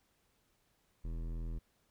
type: tone with hard clipping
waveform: sine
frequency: 41.2 Hz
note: E1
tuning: in tune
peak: -39 dBFS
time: 1.04-1.59 s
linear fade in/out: 10 ms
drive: 15 dB
effects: pink hiss -75 dBFS RMS until 1.9 s